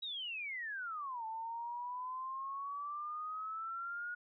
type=exponential two-way sweep; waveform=sine; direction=down then up; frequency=3894 to 880 to 1450 Hz; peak=-39 dBFS; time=0.02-4.15 s; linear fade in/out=10 ms; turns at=1.25 s; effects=none